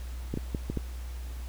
clicks, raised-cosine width 3 ms, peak -17 dBFS, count 5, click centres 0.34 / 0.374 / 0.548 / 0.7 / 0.773 s, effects added 61 Hz sine -35 dBFS peak until 1.48 s + pink hiss -51 dBFS RMS until 1.48 s

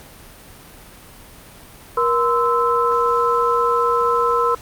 sine tone cluster, 474.6 / 1028 / 1313 Hz, A#4 / C6 / E6, +31 / -31 / -7 cents, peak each -19 dBFS, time 1.97-4.55 s, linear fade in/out 5 ms, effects pink hiss -42 dBFS RMS until 4.61 s + Opus 48 kbps

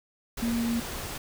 sine tone in noise, 233.1 Hz, A#3, in tune, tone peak -25 dBFS, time 0.42-0.8 s, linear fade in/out 5 ms, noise pink, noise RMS -36 dBFS, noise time 0.37-1.18 s, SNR +8 dB, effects none

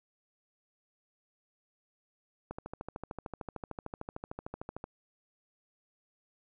click train, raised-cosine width 1 ms, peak -25 dBFS, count 32, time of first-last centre 2.51-4.841 s, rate 13.3 Hz, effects none

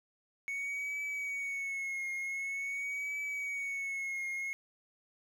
triangle tone with vibrato, 2217 Hz, C#7, in tune, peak -33 dBFS, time 0.48-4.53 s, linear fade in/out 0 ms, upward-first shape triangle, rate 0.46 Hz, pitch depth 62 cents each way, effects 11-bit

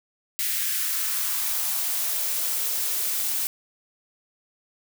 blue noise with high-pass filter sweep, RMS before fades -26 dBFS, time 0.39-3.47 s, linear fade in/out 0 ms, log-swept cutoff 2000 to 230 Hz, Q 2, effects none

